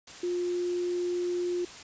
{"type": "tone in noise", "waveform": "sine", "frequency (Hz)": 354, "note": "F4", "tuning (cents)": 23, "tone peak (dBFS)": -27, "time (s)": [0.23, 1.65], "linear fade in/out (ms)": 5, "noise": "white", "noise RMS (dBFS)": -45, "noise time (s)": [0.07, 1.83], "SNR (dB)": 15, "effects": ["resampled to 16000 Hz"]}